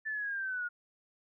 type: linear sweep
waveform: sine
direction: down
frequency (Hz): 1766 to 1424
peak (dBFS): -33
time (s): 0.05-0.69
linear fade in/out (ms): 20
effects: none